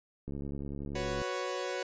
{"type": "click train", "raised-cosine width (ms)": 3, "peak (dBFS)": -27, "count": 67, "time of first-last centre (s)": [0.28, 1.217], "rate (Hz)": 70.4}
{"type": "chord", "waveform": "sawtooth", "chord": "F# suspended fourth", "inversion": "none", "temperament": "equal", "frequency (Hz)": [370, 493.9, 554.4], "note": ["F#4", "B4", "C#5"], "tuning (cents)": [0, 0, 0], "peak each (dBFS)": -34, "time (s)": [0.95, 1.83], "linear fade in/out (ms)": 5}
{"effects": ["resampled to 16000 Hz"]}